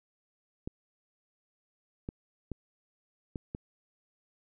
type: clicks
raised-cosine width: 3 ms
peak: -23 dBFS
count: 5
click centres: 0.675 / 2.089 / 2.517 / 3.358 / 3.549 s
effects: none